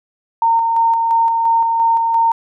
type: tone with tremolo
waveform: sine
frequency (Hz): 916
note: A#5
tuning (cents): -31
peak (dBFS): -10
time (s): 0.42-2.32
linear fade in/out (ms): 2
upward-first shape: square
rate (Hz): 2.9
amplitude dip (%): 30
effects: none